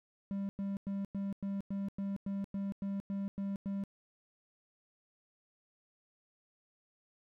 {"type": "tone bursts", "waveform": "triangle", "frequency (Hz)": 197.7, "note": "G3", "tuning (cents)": 15, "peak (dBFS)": -32, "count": 13, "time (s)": [0.31, 3.838], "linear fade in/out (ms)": 0, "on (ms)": 180, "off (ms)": 99, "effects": []}